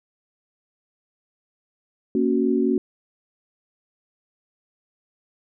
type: chord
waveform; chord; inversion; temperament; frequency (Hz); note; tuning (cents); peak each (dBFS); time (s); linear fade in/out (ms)
sine; F# major; first; equal; 233.1 / 277.2 / 370; A#3 / C#4 / F#4; 0 / 0 / 0; -22; 2.15-2.78; 2
effects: none